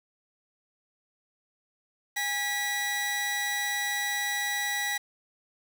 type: tone pair together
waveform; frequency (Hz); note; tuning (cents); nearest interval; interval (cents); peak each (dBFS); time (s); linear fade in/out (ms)
sawtooth; 818.6 / 1947; G#5 / B6; -25 / -25; octave + minor third; 1500; -31 / -25; 2.16-4.98; 10
effects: 8-bit